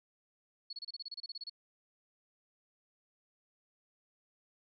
sine tone bursts, 4378 Hz, C#8, 22 cents flat, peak -40 dBFS, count 14, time 0.7-1.497 s, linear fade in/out 5 ms, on 30 ms, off 29 ms, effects none

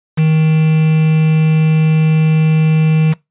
triangle tone with quantisation, 157.3 Hz, D#3, 19 cents sharp, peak -6 dBFS, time 0.17-3.14 s, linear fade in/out 20 ms, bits 4, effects noise-tail reverb RT60 0.2 s tail -23 dB re dry + resampled to 8000 Hz

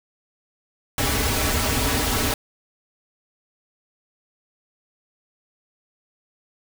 pink noise with comb filter, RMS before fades -22 dBFS, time 0.98-2.34 s, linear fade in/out 2 ms, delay 5.7 ms, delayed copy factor -0.85, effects none

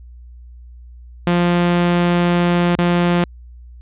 sawtooth tone with dropouts, 174.61 Hz, F3, in tune, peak -9 dBFS, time 1.27-3.24 s, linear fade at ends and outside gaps 2 ms, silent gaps 2.754-2.786 s, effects added 60 Hz sine -36 dBFS peak until 3.81 s + resampled to 8000 Hz

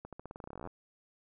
accelerating click train, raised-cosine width 1 ms, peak -30 dBFS, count 20, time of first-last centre 0.05-0.674 s, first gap 77 ms, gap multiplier 0.89, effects none

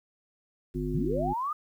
harmonic tone, 50.8 Hz, G#1, 38 cents flat, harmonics 1 / 3 / 5 / 7, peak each -34 / -34 / -34 / -34 dBFS, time 0.74-1.34 s, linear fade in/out 20 ms
sine linear sweep, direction up, 100 to 1254 Hz, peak -28 dBFS, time 0.94-1.53 s, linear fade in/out 5 ms
effects 10-bit

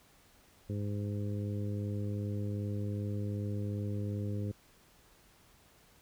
harmonic tone, 102.6 Hz, G#2, 21 cents flat, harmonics 1 / 2 / 3 / 4 / 5, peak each -34 / -40 / -44 / -46 / -48 dBFS, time 0.69-4.52 s, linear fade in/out 10 ms, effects pink hiss -63 dBFS RMS until 6.01 s

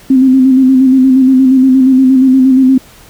sine tone with vibrato, 261.6 Hz, C4, in tune, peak -3 dBFS, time 0.1-2.78 s, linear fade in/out 5 ms, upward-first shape square, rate 8.5 Hz, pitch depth 33 cents each way, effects pink hiss -39 dBFS RMS until 3.09 s

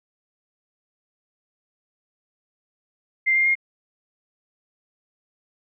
sine tone with pitch steps, 2093 / 2112 / 2132 Hz, C7 / C7 / C7, 0 / +16 / +32 cents, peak -16 dBFS, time 3.26-3.554 s, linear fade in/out 20 ms, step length 98 ms, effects none

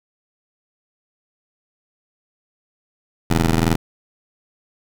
15% pulse ring-modulated tone, 81.9 Hz, E2, 11 cents flat, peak -6 dBFS, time 3.3-3.76 s, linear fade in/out 5 ms, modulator 52.2 Hz, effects none

